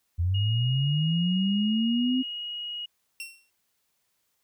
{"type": "linear sweep", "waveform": "sine", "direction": "up", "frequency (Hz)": [82.41, 261.7], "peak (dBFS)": -22, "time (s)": [0.18, 2.23], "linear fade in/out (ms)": 20}
{"type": "tone with pitch glide", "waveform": "sine", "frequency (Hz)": [2873, 2890], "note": ["F7", "F#7"], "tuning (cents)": [48, -41], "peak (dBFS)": -32, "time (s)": [0.34, 2.86], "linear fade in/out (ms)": 10, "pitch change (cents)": 11, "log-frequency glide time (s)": [1.99, 2.5]}
{"type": "tone with exponential decay", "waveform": "sawtooth", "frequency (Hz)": 2724, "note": "F7", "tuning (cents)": -44, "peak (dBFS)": -29, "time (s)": [3.2, 3.5], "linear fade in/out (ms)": 1, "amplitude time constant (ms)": 65}
{"effects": ["white hiss -74 dBFS RMS until 4.43 s"]}